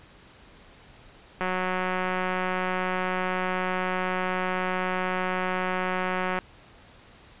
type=click train; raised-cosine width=0.5 ms; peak=-13 dBFS; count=917; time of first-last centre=1.41-6.388 s; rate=184 Hz; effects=pink hiss -52 dBFS RMS until 7.4 s + resampled to 8000 Hz